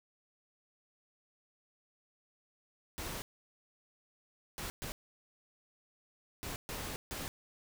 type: noise bursts at uneven times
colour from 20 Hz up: pink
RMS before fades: -41 dBFS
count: 6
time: 2.98-3.22 / 4.58-4.7 / 4.82-4.92 / 6.43-6.56 / 6.69-6.96 / 7.11-7.28 s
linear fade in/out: 0 ms
effects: none